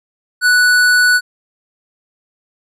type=tone with hard clipping; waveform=triangle; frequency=1480 Hz; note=F#6; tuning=in tune; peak=-10 dBFS; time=0.41-1.21 s; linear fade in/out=50 ms; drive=18 dB; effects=resampled to 32000 Hz